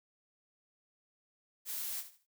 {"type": "noise with echo", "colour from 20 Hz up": "blue", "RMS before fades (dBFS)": -39, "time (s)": [1.65, 2.04], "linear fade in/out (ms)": 50, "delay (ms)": 76, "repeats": 3, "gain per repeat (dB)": -12, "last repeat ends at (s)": 2.268, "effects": ["noise-tail reverb RT60 0.1 s tail -26 dB re dry"]}